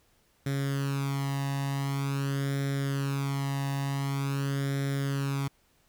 sawtooth tone with flanger, 138.59 Hz, C#3, in tune, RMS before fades -30 dBFS, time 0.46-5.48 s, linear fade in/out 5 ms, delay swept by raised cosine 0.54 to 1.08 ms, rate 0.46 Hz, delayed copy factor +0.75, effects pink hiss -67 dBFS RMS until 5.88 s

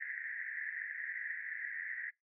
pink band-pass noise, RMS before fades -42 dBFS, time 0-2.11 s, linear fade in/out 20 ms, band 1700 to 2000 Hz, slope 96 dB/octave, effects noise-tail reverb RT60 0.2 s tail -25 dB re dry

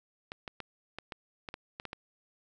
clicks, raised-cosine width 0.3 ms, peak -23 dBFS, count 10, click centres 0.319 / 0.478 / 0.603 / 0.986 / 1.122 / 1.488 / 1.541 / 1.799 / 1.853 / 1.931 s, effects none

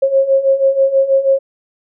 sine beating tone pair, 537 / 543.2 Hz, C5 / C#5, +45 / -35 cents, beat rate 6.2 Hz, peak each -15 / -11 dBFS, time 0.02-1.39 s, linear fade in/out 10 ms, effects none

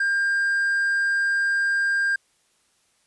triangle tone with hard clipping, 1600 Hz, G6, 35 cents sharp, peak -20 dBFS, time 0-2.16 s, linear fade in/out 5 ms, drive 5 dB, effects white hiss -65 dBFS RMS until 3.06 s + resampled to 24000 Hz

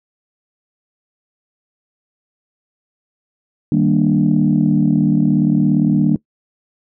sine chord, Eb major seventh, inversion none, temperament equal, 155.56 / 196 / 233.1 / 293.7 Hz, Eb3 / G3 / Bb3 / D4, 0 / 0 / 0 / 0 cents, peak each -16 dBFS, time 3.72-6.16 s, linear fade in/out 2 ms, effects noise-tail reverb RT60 0.1 s tail -21 dB re dry + tanh soft clip ceiling -3 dBFS

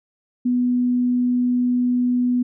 sine tone, 246.9 Hz, B3, in tune, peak -16 dBFS, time 0.45-2.43 s, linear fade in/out 10 ms, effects none

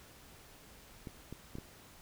clicks, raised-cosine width 3 ms, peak -30 dBFS, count 4, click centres 1.072 / 1.326 / 1.554 / 1.585 s, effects pink hiss -57 dBFS RMS until 2.01 s

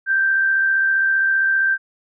sine tone with amplitude modulation, 1568 Hz, G6, in tune, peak -13 dBFS, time 0.06-1.78 s, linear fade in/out 50 ms, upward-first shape sine, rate 75.2 Hz, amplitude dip 30%, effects none

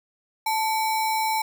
sine tone with sample-and-hold, 880 Hz, A5, in tune, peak -21 dBFS, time 0.46-1.42 s, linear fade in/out 5 ms, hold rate 3150 Hz, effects none

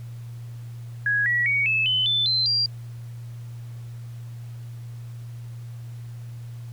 sine tone with pitch steps, 1661.2 / 1930.4 / 2243 / 2607 / 3029 / 3520 / 4090 / 4753 Hz, G#6 / B6 / C#7 / E7 / F#7 / A7 / C8 / D8, 0 / -40 / +20 / -20 / +40 / 0 / -40 / +20 cents, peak -19 dBFS, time 1.06-2.66 s, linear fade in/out 2 ms, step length 200 ms, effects added 118 Hz sine -34 dBFS peak until 6.72 s + pink hiss -55 dBFS RMS until 6.72 s

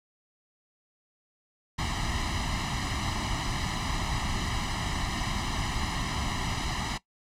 pink noise with comb filter, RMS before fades -30 dBFS, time 1.78-6.98 s, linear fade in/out 10 ms, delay 1 ms, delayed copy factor +0.85, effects noise-tail reverb RT60 0.1 s tail -18 dB re dry + low-pass 6000 Hz 12 dB/octave

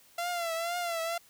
sawtooth tone with vibrato, 681 Hz, F5, 44 cents flat, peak -27 dBFS, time 0.18-1.18 s, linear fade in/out 5 ms, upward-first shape triangle, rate 2.1 Hz, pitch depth 80 cents each way, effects white hiss -60 dBFS RMS until 1.29 s

